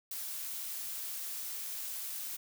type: noise with ADSR envelope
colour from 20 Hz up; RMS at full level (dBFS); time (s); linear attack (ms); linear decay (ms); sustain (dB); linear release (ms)
blue; -38; 0.11-2.37; 5; 4; -2; 12
effects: none